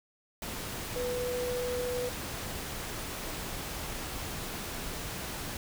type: tone in noise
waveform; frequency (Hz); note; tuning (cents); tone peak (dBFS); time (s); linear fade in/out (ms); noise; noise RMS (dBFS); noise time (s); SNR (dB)
sine; 493.9; B4; 0; -31; 0.96-2.09; 2; pink; -38; 0.42-5.57; +4
effects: none